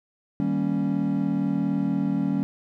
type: chord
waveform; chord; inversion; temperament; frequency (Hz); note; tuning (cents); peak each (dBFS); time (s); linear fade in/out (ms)
triangle; Eb dominant seventh; none; equal; 155.56 / 196 / 233.1 / 277.2; Eb3 / G3 / Bb3 / Db4; 0 / 0 / 0 / 0; -28 / -24 / -28 / -24; 0.4-2.43; 0
effects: none